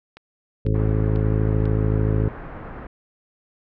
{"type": "click train", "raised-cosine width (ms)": 0.3, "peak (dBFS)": -25, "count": 4, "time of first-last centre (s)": [0.17, 1.655], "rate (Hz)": 2.02}
{"type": "harmonic tone", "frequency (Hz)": 53.5, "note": "A1", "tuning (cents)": -48, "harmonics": [1, 2, 3, 4, 5, 6, 7, 8, 10], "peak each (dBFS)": [-23, -20, -26, -35, -30, -32, -35, -29, -36], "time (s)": [0.65, 2.29], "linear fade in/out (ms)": 5}
{"type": "low-pass noise", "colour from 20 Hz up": "pink", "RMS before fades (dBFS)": -36, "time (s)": [0.74, 2.87], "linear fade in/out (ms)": 5, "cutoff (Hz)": 1700, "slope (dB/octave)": 24}
{"effects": []}